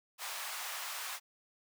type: high-pass noise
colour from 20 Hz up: pink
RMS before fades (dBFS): -41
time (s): 0.18-1.2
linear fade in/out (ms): 50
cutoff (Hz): 800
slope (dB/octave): 24
effects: none